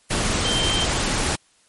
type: tone in noise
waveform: sine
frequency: 3136 Hz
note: G7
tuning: in tune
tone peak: -22 dBFS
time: 0.44-0.85 s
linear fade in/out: 10 ms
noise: pink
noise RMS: -22 dBFS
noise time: 0.1-1.36 s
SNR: -3 dB
effects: white hiss -59 dBFS RMS until 1.68 s + MP3 48 kbps